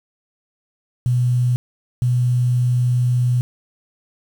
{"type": "tone bursts at uneven times", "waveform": "sine", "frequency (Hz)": 123.47, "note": "B2", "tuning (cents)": 0, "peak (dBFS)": -14, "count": 2, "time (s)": [[1.06, 1.56], [2.02, 3.41]], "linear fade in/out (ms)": 0, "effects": ["7-bit"]}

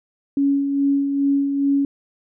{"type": "tone with tremolo", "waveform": "sine", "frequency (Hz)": 279.3, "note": "C#4", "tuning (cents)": 13, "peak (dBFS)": -14, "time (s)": [0.37, 1.85], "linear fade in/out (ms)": 2, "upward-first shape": "sine", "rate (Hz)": 2.4, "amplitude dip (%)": 45, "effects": []}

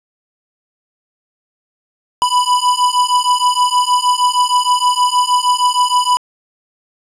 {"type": "beating tone pair", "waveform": "square", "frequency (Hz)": [987.8, 994.2], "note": ["B5", "B5"], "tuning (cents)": [0, 11], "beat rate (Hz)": 6.4, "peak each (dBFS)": -15, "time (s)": [2.22, 6.17], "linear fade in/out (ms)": 0, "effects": ["resampled to 24000 Hz", "8-bit"]}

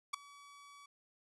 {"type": "tone with ADSR envelope", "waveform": "sawtooth", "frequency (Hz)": 1140, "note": "C#6", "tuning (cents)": 48, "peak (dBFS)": -27, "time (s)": [0.13, 0.86], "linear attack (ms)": 12, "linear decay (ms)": 4, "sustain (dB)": -24, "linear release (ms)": 5, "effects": ["resampled to 24000 Hz"]}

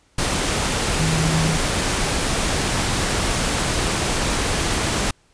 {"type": "tone in noise", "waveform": "sine", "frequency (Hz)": 160, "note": "D#3", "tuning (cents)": 49, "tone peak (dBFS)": -19, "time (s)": [0.99, 1.57], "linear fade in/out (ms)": 5, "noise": "pink", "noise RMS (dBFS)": -21, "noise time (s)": [0.18, 5.11], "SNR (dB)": -1, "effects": ["pink hiss -59 dBFS RMS until 5.33 s", "resampled to 22050 Hz"]}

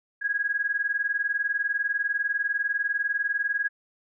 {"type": "tone pair together", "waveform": "sine", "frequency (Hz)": [1641.2, 1661.2], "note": ["G#6", "G#6"], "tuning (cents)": [-21, 0], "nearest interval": "unison", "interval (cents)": 21, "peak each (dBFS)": -27, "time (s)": [0.21, 3.69], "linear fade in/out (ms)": 20, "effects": []}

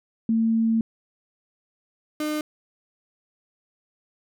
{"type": "tone pair in turn", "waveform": ["sine", "35% pulse"], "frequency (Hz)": [225.5, 303.6], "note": ["A3", "D#4"], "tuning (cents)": [43, -42], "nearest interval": "perfect fourth", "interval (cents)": 515, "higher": "second", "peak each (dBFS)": [-18, -23], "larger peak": "first", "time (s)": [[0.29, 0.81], [2.2, 2.41]], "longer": "first", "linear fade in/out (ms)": 2, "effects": []}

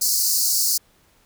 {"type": "high-pass noise", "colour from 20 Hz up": "pink", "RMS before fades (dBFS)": -20, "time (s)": [0.01, 0.78], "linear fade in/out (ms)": 10, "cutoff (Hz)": 4400, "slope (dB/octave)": 96, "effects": ["pink hiss -59 dBFS RMS until 1.25 s"]}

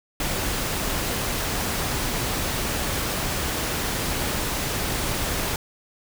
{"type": "noise", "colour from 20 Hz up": "pink", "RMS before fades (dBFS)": -26, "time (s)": [0.2, 5.56], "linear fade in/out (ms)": 2, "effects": []}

